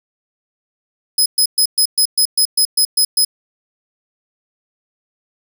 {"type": "tone bursts", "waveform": "20% pulse", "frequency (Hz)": 5070, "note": "D#8", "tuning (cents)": 32, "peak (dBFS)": -5, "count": 11, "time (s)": [1.18, 3.249], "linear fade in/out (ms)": 5, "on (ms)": 79, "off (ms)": 120, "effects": []}